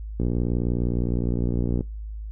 click train, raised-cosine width 3 ms, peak -12 dBFS, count 97, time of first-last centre 0.2-1.808 s, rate 59.7 Hz, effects noise-tail reverb RT60 0.2 s tail -22 dB re dry + added 53 Hz sine -31 dBFS peak until 2.31 s

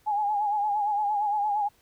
sine tone with vibrato, 830.6 Hz, G#5, in tune, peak -23 dBFS, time 0.06-1.69 s, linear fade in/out 20 ms, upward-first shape sine, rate 8.7 Hz, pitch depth 57 cents each way, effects pink hiss -63 dBFS RMS until 1.81 s

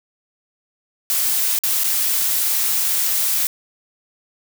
blue noise with dropouts, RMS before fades -19 dBFS, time 1.1-3.47 s, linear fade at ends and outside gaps 0 ms, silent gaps 1.588-1.636 / 1.835-1.843 s, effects none

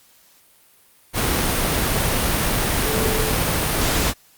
sine tone in noise, 436.9 Hz, A4, 12 cents flat, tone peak -25 dBFS, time 2.84-3.35 s, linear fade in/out 50 ms, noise pink, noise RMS -20 dBFS, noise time 1.13-4.14 s, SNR -8 dB, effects white hiss -54 dBFS RMS until 4.37 s + Opus 48 kbps

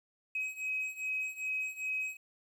triangle beating tone pair, 2536 / 2538.5 Hz, D#7 / D#7, +32 / +34 cents, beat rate 2.5 Hz, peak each -35 / -33 dBFS, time 0.35-2.17 s, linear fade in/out 5 ms, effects tanh soft clip ceiling -29 dBFS + 11-bit

